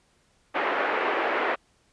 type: band-pass noise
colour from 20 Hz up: pink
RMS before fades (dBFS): -26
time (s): 0.54-1.56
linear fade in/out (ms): 20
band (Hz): 380 to 2300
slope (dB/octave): 24
effects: pink hiss -65 dBFS RMS until 1.92 s + resampled to 22050 Hz